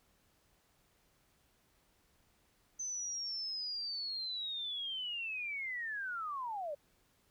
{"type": "linear sweep", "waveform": "sine", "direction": "down", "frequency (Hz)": [6170, 554.4], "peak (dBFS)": -37, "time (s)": [2.79, 6.75], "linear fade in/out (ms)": 10, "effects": ["pink hiss -72 dBFS RMS until 7.3 s"]}